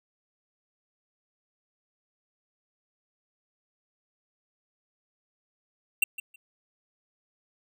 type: tone with echo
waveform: square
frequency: 2731 Hz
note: F7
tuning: 39 cents flat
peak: -19 dBFS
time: 6.02-6.04 s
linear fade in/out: 5 ms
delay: 160 ms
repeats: 2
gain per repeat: -15 dB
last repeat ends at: 6.36 s
effects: none